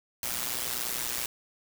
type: noise with amplitude modulation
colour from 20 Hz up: white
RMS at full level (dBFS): -29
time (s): 0.23-1.26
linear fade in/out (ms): 2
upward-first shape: sine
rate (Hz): 121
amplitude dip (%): 80
effects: none